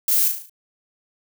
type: noise with echo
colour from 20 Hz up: violet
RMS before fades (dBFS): -19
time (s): 0.08-0.28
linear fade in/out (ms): 2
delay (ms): 36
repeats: 6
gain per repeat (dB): -5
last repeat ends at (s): 0.496
effects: none